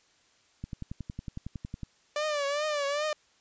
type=click train; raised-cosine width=5 ms; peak=-24 dBFS; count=14; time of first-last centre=0.64-1.833 s; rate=10.9 Hz
type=tone with vibrato; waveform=sawtooth; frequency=586 Hz; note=D5; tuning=4 cents flat; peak=-24 dBFS; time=2.16-3.13 s; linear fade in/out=2 ms; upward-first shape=triangle; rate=2.5 Hz; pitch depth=100 cents each way
effects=white hiss -65 dBFS RMS until 3.4 s + resampled to 16000 Hz